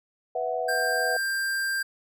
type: chord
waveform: sine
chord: B suspended fourth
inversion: none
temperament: just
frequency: 493.9 / 658.5 / 740.8 Hz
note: B4 / E5 / F#5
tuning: 0 / -2 / +2 cents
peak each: -30 dBFS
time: 0.35-1.17 s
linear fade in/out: 5 ms
type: tone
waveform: square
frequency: 1586 Hz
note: G6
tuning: 20 cents sharp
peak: -26 dBFS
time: 0.68-1.83 s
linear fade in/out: 10 ms
effects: none